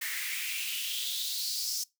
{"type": "noise with high-pass filter sweep", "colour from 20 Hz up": "white", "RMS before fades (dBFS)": -34, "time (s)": [0.01, 1.84], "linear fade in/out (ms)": 10, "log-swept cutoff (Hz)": [1800, 5500], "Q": 4.7, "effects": ["noise-tail reverb RT60 0.2 s tail -22 dB re dry"]}